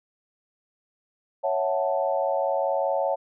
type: chord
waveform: sine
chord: F# minor seventh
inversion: second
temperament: equal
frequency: 554.4 / 659.3 / 740 / 880 Hz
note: C#5 / E5 / F#5 / A5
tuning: 0 / 0 / 0 / 0 cents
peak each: -25 / -28 / -29 / -30 dBFS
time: 1.43-3.16 s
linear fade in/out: 20 ms
effects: none